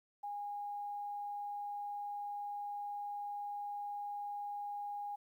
sine tone, 819 Hz, G#5, 24 cents flat, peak -39 dBFS, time 0.23-5.16 s, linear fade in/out 10 ms, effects 12-bit

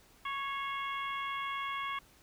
harmonic tone with a mistuned harmonic, 554.4 Hz, C#5, in tune, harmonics 2 / 3 / 4 / 5 / 6, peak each -36 / -45 / -41 / -47 / -46 dBFS, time 0.25-1.99 s, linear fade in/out 5 ms, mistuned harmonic 4, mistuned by -33 cents, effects pink hiss -62 dBFS RMS until 2.22 s

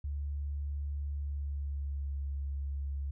sine tone with pitch glide, 71.7 to 69.82 Hz, D2 to C#2, -41 to +13 cents, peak -33 dBFS, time 0.04-3.11 s, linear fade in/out 5 ms, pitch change -46 cents, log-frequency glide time 1.15-2.17 s, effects none

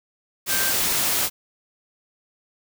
sine tone in noise, 1568 Hz, G6, in tune, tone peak -28 dBFS, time 0.48-0.74 s, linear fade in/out 50 ms, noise white, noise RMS -22 dBFS, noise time 0.46-1.3 s, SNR -9 dB, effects none

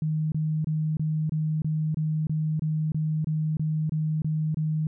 sine tone bursts, 155.56 Hz, D#3, in tune, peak -23 dBFS, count 15, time 0.02-4.87 s, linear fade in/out 2 ms, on 300 ms, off 25 ms, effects none

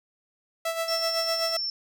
sawtooth tone with tremolo, 659.3 Hz, E5, in tune, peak -21 dBFS, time 0.65-1.57 s, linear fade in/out 5 ms, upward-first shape sine, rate 7.9 Hz, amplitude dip 60%
sine tone, 5390 Hz, E8, 38 cents sharp, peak -27 dBFS, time 0.88-1.7 s, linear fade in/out 2 ms
effects none

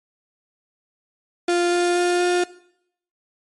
35% pulse tone with pitch steps, 349.2 / 351.2 / 353.3 / 355.3 Hz, F4 / F4 / F4 / F4, 0 / +10 / +20 / +30 cents, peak -15 dBFS, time 1.48-2.44 s, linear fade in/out 5 ms, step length 240 ms, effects noise-tail reverb RT60 0.7 s tail -19 dB re dry + MP3 48 kbps

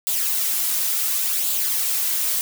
blue noise with flanger, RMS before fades -22 dBFS, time 0.07-2.41 s, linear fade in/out 0 ms, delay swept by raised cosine 0.25 to 3.25 ms, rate 0.7 Hz, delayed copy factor +0.5, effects none

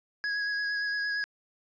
square tone with vibrato, 1663 Hz, G#6, 2 cents sharp, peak -29 dBFS, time 0.24-1.24 s, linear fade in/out 0 ms, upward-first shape sine, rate 8.7 Hz, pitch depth 15 cents each way, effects resampled to 16000 Hz + 11-bit

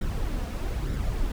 brown noise with flanger, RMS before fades -28 dBFS, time 0.01-1.32 s, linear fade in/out 5 ms, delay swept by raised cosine 0.54 to 4.24 ms, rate 1.1 Hz, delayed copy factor +0.5, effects none

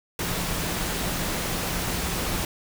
sine tone in noise, 174.61 Hz, F3, in tune, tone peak -36 dBFS, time 0.19-2.45 s, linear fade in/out 2 ms, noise pink, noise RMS -28 dBFS, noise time 0.19-2.45 s, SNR -11 dB, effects none

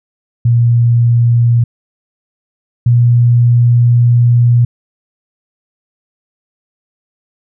sine tone pair in turn, 118.5 / 120.08 Hz, A#2 / B2, +29 / -48 cents, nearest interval unison, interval 23 cents, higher second, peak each -6 / -5 dBFS, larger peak second, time 0.45-1.64 / 2.86-4.65 s, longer second, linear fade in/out 5 ms, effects none

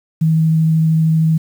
sine tone with vibrato, 160 Hz, D#3, 49 cents sharp, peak -10 dBFS, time 0.21-1.38 s, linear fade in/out 10 ms, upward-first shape sine, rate 13 Hz, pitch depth 9 cents each way, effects 7-bit

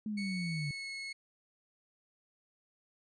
sine linear sweep, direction down, 217.9 to 141.2 Hz, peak -34 dBFS, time 0.06-0.71 s, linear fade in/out 2 ms
30% pulse tone with pitch glide, 2217 to 2184 Hz, C#7 to C#7, 0 to -26 cents, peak -37 dBFS, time 0.17-1.13 s, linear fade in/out 10 ms, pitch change -26 cents, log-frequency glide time 0.52-0.91 s
effects resampled to 22050 Hz

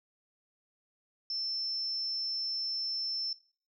sine tone, 5330 Hz, E8, 18 cents sharp, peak -32 dBFS, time 1.3-3.33 s, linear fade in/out 2 ms, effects noise-tail reverb RT60 0.4 s tail -17 dB re dry

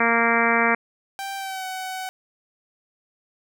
harmonic tone, 231.9 Hz, A#3, 9 cents flat, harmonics 1 / 2 / 3 / 4 / 5 / 6 / 7 / 8 / 9 / 10, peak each -26 / -26 / -26 / -26 / -26 / -26 / -26 / -26 / -26 / -26 dBFS, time 0-0.75 s, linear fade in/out 5 ms
sawtooth tone with pitch glide, 784 to 750.8 Hz, G5 to F#5, 0 to +25 cents, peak -25 dBFS, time 1.19-2.09 s, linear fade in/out 0 ms, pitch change -75 cents, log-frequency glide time 1.37-1.65 s
effects none

